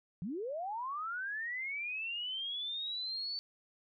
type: linear sweep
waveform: sine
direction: up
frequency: 154.1 to 4532 Hz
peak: -36 dBFS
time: 0.22-3.39 s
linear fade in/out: 0 ms
effects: none